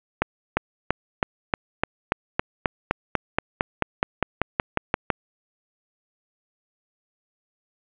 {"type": "accelerating click train", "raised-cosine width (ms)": 0.5, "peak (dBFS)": -4, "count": 21, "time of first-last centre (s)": [0.22, 5.102], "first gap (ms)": 350, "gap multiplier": 0.96, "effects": ["resampled to 8000 Hz", "7-bit"]}